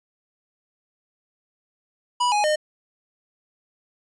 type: tone with pitch steps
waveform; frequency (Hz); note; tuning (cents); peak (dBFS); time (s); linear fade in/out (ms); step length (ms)
square; 980 / 832 / 610; B5 / G#5 / D#5; -14 / +3 / -34; -19; 2.2-2.56; 10; 120
effects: resampled to 22050 Hz